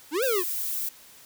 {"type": "exponential two-way sweep", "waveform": "square", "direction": "up then down", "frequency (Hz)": [276.5, 554.4, 335.5], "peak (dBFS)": -24, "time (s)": [0.11, 0.44], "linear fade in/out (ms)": 50, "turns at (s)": 0.24}
{"type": "noise", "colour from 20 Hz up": "violet", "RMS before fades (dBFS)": -30, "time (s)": [0.22, 0.89], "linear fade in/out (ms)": 5}
{"effects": ["white hiss -51 dBFS RMS until 1.25 s"]}